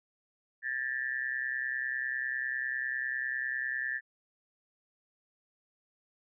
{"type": "tone with amplitude modulation", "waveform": "sine", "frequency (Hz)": 1760, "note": "A6", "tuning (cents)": 0, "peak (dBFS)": -27, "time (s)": [0.62, 4.01], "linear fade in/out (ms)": 50, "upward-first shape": "sine", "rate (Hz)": 130, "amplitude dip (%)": 95, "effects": []}